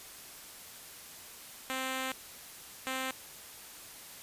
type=tone bursts at uneven times; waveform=5% pulse; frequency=261.6 Hz; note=C4; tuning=in tune; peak=-22 dBFS; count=2; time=1.7-2.12 / 2.87-3.11 s; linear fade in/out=0 ms; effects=white hiss -49 dBFS RMS until 4.22 s + resampled to 32000 Hz